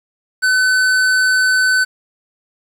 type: tone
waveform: square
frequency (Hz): 1513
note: F#6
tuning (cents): +38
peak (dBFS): -12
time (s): 0.42-1.85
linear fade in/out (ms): 20
effects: low-pass 10000 Hz 12 dB/octave + 7-bit